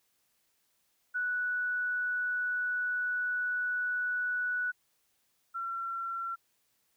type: tone pair in turn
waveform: sine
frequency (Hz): 1477 / 1359.6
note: F#6 / F6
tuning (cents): -3 / -47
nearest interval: minor second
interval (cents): 144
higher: first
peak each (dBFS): -29 / -33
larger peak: first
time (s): 1.14-4.72 / 5.54-6.36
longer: first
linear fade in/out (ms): 20
effects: white hiss -74 dBFS RMS until 6.96 s